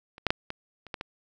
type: clicks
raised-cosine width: 0.3 ms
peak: -29 / -7 / -6 / -18 / -29 / -17 / -18 dBFS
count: 7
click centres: 0.181 / 0.267 / 0.305 / 0.504 / 0.867 / 0.942 / 1.011 s
effects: none